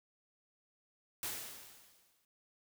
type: noise with exponential decay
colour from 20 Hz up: white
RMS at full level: -38 dBFS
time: 1.23-2.25 s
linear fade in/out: 1 ms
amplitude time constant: 220 ms
effects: none